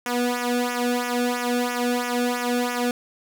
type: tone with flanger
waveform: sawtooth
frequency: 244.2 Hz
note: B3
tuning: 19 cents flat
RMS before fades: -24 dBFS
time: 0.06-2.91 s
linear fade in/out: 2 ms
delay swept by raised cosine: 0.23 to 1.02 ms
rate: 3 Hz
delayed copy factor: -0.85
effects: none